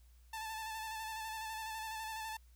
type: tone with vibrato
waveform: sawtooth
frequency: 880 Hz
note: A5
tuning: in tune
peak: -37 dBFS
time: 0.33-2.37 s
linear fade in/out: 5 ms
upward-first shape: square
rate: 12 Hz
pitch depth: 24 cents each way
effects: added 60 Hz sine -59 dBFS peak until 2.55 s + white hiss -73 dBFS RMS until 2.55 s